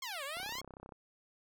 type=exponential two-way sweep; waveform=10% pulse; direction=down then up; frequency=1108.7 to 532 to 1108.7 Hz; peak=-31 dBFS; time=0.02-0.61 s; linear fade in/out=5 ms; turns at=0.24 s
type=click train; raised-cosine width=1 ms; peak=-35 dBFS; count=19; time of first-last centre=0.37-0.922 s; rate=32.6 Hz
effects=none